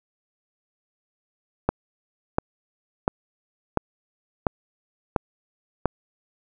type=click train; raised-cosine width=1 ms; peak=-5 dBFS; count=7; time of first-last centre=1.69-5.857 s; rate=1.44 Hz; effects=none